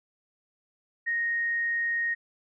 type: tone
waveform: sine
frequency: 1864.7 Hz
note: A#6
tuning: in tune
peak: -25 dBFS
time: 1.06-2.15 s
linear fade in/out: 20 ms
effects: none